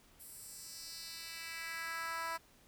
10% pulse tone with high-pass filter sweep, 329.6 Hz, E4, in tune, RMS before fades -44 dBFS, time 0.19-2.38 s, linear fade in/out 20 ms, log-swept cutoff 11000 to 900 Hz, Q 1.7, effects pink hiss -65 dBFS RMS until 2.67 s

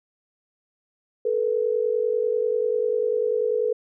sine tone pair together, 435.5 / 485.7 Hz, A4 / B4, -18 / -29 cents, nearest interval major second, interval 189 cents, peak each -23 / -23 dBFS, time 1.25-3.73 s, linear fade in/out 5 ms, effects none

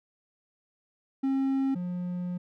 triangle tone pair in turn, 269.2 / 178.38 Hz, C4 / F3, +49 / +37 cents, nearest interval perfect fifth, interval 712 cents, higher first, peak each -22 / -28 dBFS, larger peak first, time 1.23-1.75 / 1.75-2.38 s, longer second, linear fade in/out 10 ms, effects none

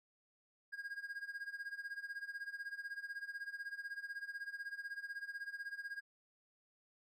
triangle tone with tremolo, 1628 Hz, G#6, 35 cents flat, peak -38 dBFS, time 0.72-6.01 s, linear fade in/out 20 ms, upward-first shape sine, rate 16 Hz, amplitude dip 85%, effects none

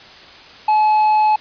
triangle tone with hard clipping, 856 Hz, A5, 48 cents flat, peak -12 dBFS, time 0.68-1.36 s, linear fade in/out 5 ms, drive 6 dB, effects white hiss -40 dBFS RMS until 1.4 s + resampled to 11025 Hz

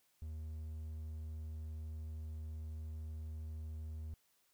triangle tone, 78.2 Hz, D#2, 9 cents sharp, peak -40 dBFS, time 0.22-4.14 s, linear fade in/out 0 ms, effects white hiss -75 dBFS RMS until 4.53 s

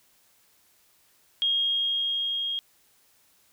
sine tone with level ramp, 3254 Hz, G#7, 36 cents flat, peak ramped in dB -21 to -27 dBFS, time 1.42-2.59 s, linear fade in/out 0 ms, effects white hiss -63 dBFS RMS until 3.52 s

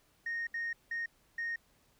sine tone bursts at uneven times, 1855 Hz, A#6, 9 cents flat, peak -32 dBFS, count 4, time 0.26-0.47 / 0.54-0.73 / 0.91-1.06 / 1.38-1.56 s, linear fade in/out 5 ms, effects tanh soft clip ceiling -31 dBFS + pink hiss -69 dBFS RMS until 1.99 s

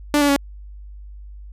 sawtooth tone with pitch steps, 293.7 / 287 / 280.4 Hz, D4 / D4 / C#4, 0 / -40 / +20 cents, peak -10 dBFS, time 0.14-0.362 s, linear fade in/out 0 ms, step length 74 ms, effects added 50 Hz sine -35 dBFS peak until 1.52 s + resampled to 32000 Hz

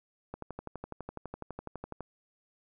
click train, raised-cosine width 1 ms, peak -25 dBFS, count 21, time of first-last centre 0.34-2.007 s, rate 12 Hz, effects none

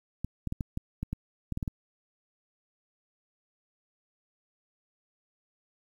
clicks, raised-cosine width 5 ms, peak -19 dBFS, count 11, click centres 0.246 / 0.473 / 0.524 / 0.608 / 0.774 / 1.03 / 1.13 / 1.523 / 1.574 / 1.628 / 1.678 s, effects 9-bit

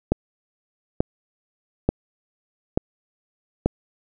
click train, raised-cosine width 2 ms, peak -4 dBFS, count 5, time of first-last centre 0.12-3.66 s, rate 1.13 Hz, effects none

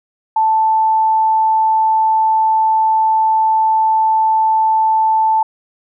sine tone, 880 Hz, A5, in tune, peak -10 dBFS, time 0.36-5.43 s, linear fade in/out 5 ms, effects none

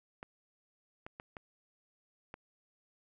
clicks, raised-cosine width 0.5 ms, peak -29 dBFS, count 5, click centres 0.229 / 1.065 / 1.199 / 1.368 / 2.341 s, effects none

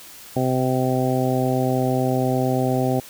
harmonic tone, 128.9 Hz, C3, 26 cents flat, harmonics 1 / 2 / 3 / 4 / 5 / 6, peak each -23 / -23 / -26 / -27 / -27 / -27 dBFS, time 0.36-3 s, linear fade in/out 5 ms, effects white hiss -42 dBFS RMS until 3.09 s

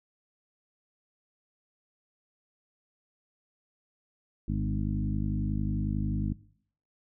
harmonic tone with a mistuned harmonic, 51.1 Hz, G#1, 27 cents flat, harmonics 1 / 2 / 3 / 4 / 5 / 6, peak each -31 / -33 / -34 / -34 / -38 / -40 dBFS, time 4.48-6.33 s, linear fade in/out 5 ms, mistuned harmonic 4, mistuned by +23 cents, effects noise-tail reverb RT60 0.6 s tail -20 dB re dry

